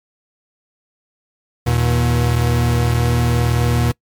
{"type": "tone pair together", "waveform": "40% pulse", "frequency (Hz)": [80.4, 119.74], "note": ["E2", "A#2"], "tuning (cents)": [-43, 47], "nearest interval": "perfect fifth", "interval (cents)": 690, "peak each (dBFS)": [-18, -14], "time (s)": [1.66, 3.92], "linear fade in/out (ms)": 10, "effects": ["noise-tail reverb RT60 0.1 s tail -24 dB re dry", "MP3 96 kbps"]}